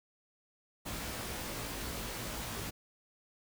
pink noise with comb filter, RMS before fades -40 dBFS, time 0.85-2.71 s, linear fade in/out 20 ms, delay 18 ms, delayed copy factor +0.75, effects none

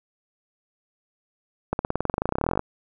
accelerating click train, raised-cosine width 1 ms, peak -9 dBFS, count 25, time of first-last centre 1.73-2.594 s, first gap 61 ms, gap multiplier 0.95, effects none

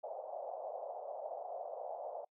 white band-pass noise, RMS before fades -44 dBFS, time 0.03-2.25 s, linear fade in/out 10 ms, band 550 to 740 Hz, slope 48 dB/octave, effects noise-tail reverb RT60 0.1 s tail -24 dB re dry

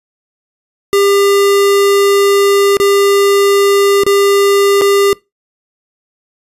square tone with dropouts, 400 Hz, G4, 35 cents sharp, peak -8 dBFS, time 0.93-5.13 s, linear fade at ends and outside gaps 0 ms, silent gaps 2.769-2.8 / 4.035-4.065 / 4.812-4.818 s, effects noise-tail reverb RT60 0.2 s tail -22 dB re dry + resampled to 32000 Hz

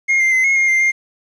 triangle tone with pitch steps, 2139 / 2096 / 2054 / 2165 / 2131 / 2096 / 2115 Hz, C7 / C7 / C7 / C#7 / C7 / C7 / C7, +38 / +2 / -33 / -41 / +31 / +2 / +18 cents, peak -10 dBFS, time 0.08-0.92 s, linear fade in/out 20 ms, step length 120 ms, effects resampled to 22050 Hz + 8-bit

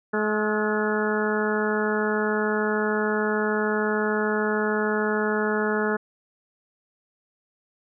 harmonic tone with a mistuned harmonic, 213.3 Hz, G#3, 46 cents sharp, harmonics 1 / 2 / 3 / 4 / 5 / 6 / 7 / 8, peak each -27 / -25 / -33 / -33 / -35 / -34 / -30 / -32 dBFS, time 0.13-5.97 s, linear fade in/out 10 ms, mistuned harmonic 7, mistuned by -48 cents, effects none

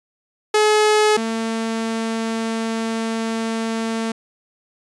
sawtooth tone pair in turn, 425.6 / 225.5 Hz, G#4 / A3, +42 / +43 cents, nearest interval major seventh, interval 1099 cents, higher first, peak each -9 / -17 dBFS, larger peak first, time 0.54-1.17 / 1.17-4.12 s, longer second, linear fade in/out 5 ms, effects resampled to 22050 Hz

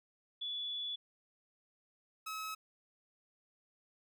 sine / sawtooth tone pair in turn, 3432 / 1285.5 Hz, A7 / E6, -44 / -44 cents, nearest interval octave + perfect fourth, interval 1700 cents, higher first, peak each -37 / -36 dBFS, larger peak second, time 0.41-0.96 / 2.26-2.55 s, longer first, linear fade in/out 10 ms, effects none

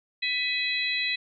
harmonic tone with a mistuned harmonic, 663 Hz, E5, 10 cents sharp, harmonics 3 / 4 / 5 / 6, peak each -31 / -29 / -37 / -29 dBFS, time 0.22-1.16 s, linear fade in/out 10 ms, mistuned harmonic 4, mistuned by -76 cents, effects none

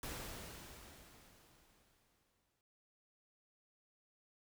pink noise with exponential decay, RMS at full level -44 dBFS, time 0.03-2.61 s, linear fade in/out 1 ms, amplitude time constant 560 ms, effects none

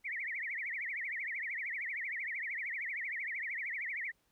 sine tone with vibrato, 2051 Hz, C7, 35 cents flat, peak -36 dBFS, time 0.04-4.12 s, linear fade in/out 20 ms, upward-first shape triangle, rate 13 Hz, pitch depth 260 cents each way, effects pink hiss -75 dBFS RMS until 4.31 s

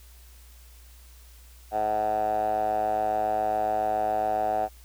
10% pulse tone with band-pass filter, 107.2 Hz, A2, 45 cents flat, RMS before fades -26 dBFS, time 1.71-4.69 s, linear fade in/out 50 ms, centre 730 Hz, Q 9.2, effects added 60 Hz sine -48 dBFS peak until 4.84 s + white hiss -56 dBFS RMS until 4.84 s

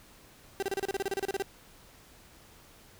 35% pulse tone bursts, 391.2 Hz, G4, 4 cents flat, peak -27 dBFS, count 15, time 0.6-1.423 s, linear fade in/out 0 ms, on 25 ms, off 32 ms, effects pink hiss -56 dBFS RMS until 2.99 s

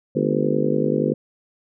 harmonic tone with a mistuned harmonic, 50.5 Hz, G#1, 48 cents flat, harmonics 3 / 4 / 5 / 6 / 7 / 8 / 9 / 10, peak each -26 / -26 / -26 / -26 / -26 / -26 / -26 / -26 dBFS, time 0.15-1.14 s, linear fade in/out 10 ms, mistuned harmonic 4, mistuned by +120 cents, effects none

